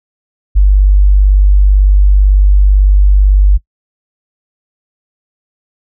sine tone, 49 Hz, G1, in tune, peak -3 dBFS, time 0.55-3.58 s, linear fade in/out 20 ms, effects noise-tail reverb RT60 0.1 s tail -22 dB re dry

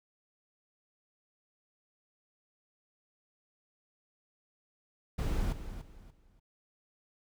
brown noise with echo, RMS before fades -31 dBFS, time 5.18-5.53 s, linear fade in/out 10 ms, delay 290 ms, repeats 3, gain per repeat -11 dB, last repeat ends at 6.4 s, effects none

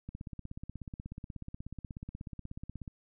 click train, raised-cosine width 5 ms, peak -29 dBFS, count 47, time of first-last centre 0.09-2.878 s, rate 16.5 Hz, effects none

